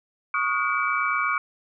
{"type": "tone cluster", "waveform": "sine", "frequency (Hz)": [1114, 1242, 1436, 2297], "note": ["C#6", "D#6", "F6", "D7"], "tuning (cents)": [8, -3, 48, -39], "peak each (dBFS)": -27, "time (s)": [0.34, 1.38], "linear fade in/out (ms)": 2, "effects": []}